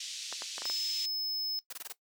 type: band-pass noise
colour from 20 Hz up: pink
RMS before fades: -41 dBFS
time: 0-1.06 s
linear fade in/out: 5 ms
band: 3200 to 6900 Hz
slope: 24 dB/octave
type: clicks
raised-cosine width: 0.5 ms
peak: -24 dBFS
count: 6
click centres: 0.326 / 0.421 / 0.581 / 0.62 / 0.655 / 0.699 s
type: tone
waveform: square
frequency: 5200 Hz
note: E8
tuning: 24 cents flat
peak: -33 dBFS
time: 0.65-1.59 s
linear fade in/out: 0 ms
type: noise bursts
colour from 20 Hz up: white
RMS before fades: -41 dBFS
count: 5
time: 1.7-1.925 s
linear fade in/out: 5 ms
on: 29 ms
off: 20 ms
effects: noise-tail reverb RT60 0.1 s tail -17 dB re dry + high-pass 400 Hz 12 dB/octave